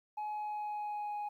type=tone with pitch glide; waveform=sine; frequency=845 to 831.4 Hz; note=G#5 to G#5; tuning=+30 to +2 cents; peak=-33 dBFS; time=0.17-1.29 s; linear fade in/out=10 ms; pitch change=-28 cents; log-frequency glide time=0.3-1.16 s; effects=tanh soft clip ceiling -35 dBFS + 12-bit